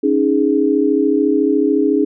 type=chord; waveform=sine; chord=C# suspended second; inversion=none; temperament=equal; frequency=277.2 / 311.1 / 415.3 Hz; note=C#4 / D#4 / G#4; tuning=0 / 0 / 0 cents; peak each=-16 dBFS; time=0.03-2.05 s; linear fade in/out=10 ms; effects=none